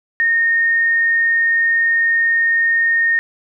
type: tone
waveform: sine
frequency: 1841 Hz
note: A#6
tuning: 22 cents flat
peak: -12 dBFS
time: 0.2-3.19 s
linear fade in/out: 0 ms
effects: none